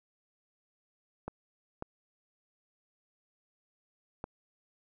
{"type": "clicks", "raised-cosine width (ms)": 1, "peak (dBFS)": -23, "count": 3, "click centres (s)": [1.28, 1.824, 4.241], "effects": []}